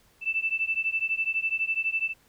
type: beating tone pair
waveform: sine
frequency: 2644 / 2656 Hz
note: E7 / E7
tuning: +5 / +12 cents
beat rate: 12 Hz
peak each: -28 dBFS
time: 0.21-2.14 s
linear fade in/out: 50 ms
effects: pink hiss -62 dBFS RMS until 2.28 s